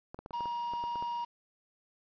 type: clicks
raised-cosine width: 1 ms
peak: -29 dBFS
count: 10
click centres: 0.145 / 0.19 / 0.261 / 0.308 / 0.407 / 0.457 / 0.736 / 0.839 / 0.957 / 1.025 s
type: tone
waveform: triangle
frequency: 950 Hz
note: A#5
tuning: 33 cents sharp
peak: -31 dBFS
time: 0.33-1.25 s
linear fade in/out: 10 ms
effects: resampled to 11025 Hz + 9-bit